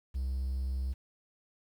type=tone; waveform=triangle; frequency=65.41 Hz; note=C2; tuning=in tune; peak=-28 dBFS; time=0.14-0.94 s; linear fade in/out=20 ms; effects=tanh soft clip ceiling -24 dBFS + 10-bit